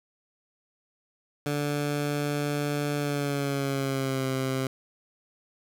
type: tone with pitch glide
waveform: 15% pulse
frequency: 145.8 to 132.16 Hz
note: D3 to C3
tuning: -12 to +18 cents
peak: -20 dBFS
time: 1.46-4.67 s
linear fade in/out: 2 ms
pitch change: -170 cents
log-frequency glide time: 2.97-4.26 s
effects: none